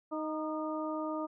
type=harmonic tone with a mistuned harmonic; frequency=311.1 Hz; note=D#4; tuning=in tune; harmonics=1 / 2 / 3 / 4; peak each=-36 / -38 / -42 / -41 dBFS; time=0.11-1.27 s; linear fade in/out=20 ms; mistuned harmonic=4; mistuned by=-31 cents; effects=none